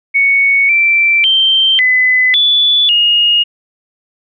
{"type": "tone with pitch steps", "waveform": "sine", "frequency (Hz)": [2222, 2342, 3133, 2014, 3456, 2860], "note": ["C#7", "D7", "G7", "B6", "A7", "F7"], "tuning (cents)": [4, -5, -2, 33, -32, 41], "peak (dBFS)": -7, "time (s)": [0.14, 3.44], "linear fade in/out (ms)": 20, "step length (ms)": 550, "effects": []}